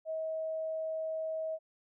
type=tone; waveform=sine; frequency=638 Hz; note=D#5; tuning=43 cents sharp; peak=-33 dBFS; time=0.05-1.59 s; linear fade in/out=50 ms; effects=none